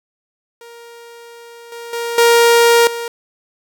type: tone with level steps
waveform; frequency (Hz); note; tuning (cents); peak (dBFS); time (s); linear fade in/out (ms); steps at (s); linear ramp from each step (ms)
sawtooth; 468.9; A#4; +10; -32 / -25 / -16 / -4 / -18; 0.61-3.08; 2; 1.72 / 1.93 / 2.18 / 2.87; 2
effects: none